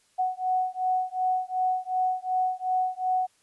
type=beating tone pair; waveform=sine; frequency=740 / 742.7 Hz; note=F#5 / F#5; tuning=0 / +6 cents; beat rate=2.7 Hz; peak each=-27 dBFS; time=0.18-3.27 s; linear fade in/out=20 ms; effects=white hiss -65 dBFS RMS until 3.42 s + resampled to 24000 Hz